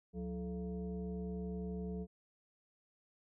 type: tone with frequency modulation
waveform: sine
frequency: 181.7 Hz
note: F#3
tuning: 31 cents flat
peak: -38 dBFS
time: 0.13-2.07 s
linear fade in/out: 50 ms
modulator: 252 Hz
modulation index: 0.98
effects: none